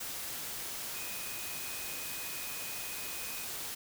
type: tone in noise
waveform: sine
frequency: 2500 Hz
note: D#7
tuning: 8 cents sharp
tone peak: -47 dBFS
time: 0.94-3.45 s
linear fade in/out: 10 ms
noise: white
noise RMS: -40 dBFS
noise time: 0-3.75 s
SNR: -10 dB
effects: none